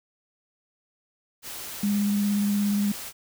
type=noise; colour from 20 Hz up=white; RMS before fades=-37 dBFS; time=1.42-3.13 s; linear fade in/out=50 ms
type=tone with vibrato; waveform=sine; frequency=204.1 Hz; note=G#3; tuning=30 cents flat; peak=-21 dBFS; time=1.83-2.92 s; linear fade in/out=5 ms; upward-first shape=sine; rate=17 Hz; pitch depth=15 cents each way
effects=none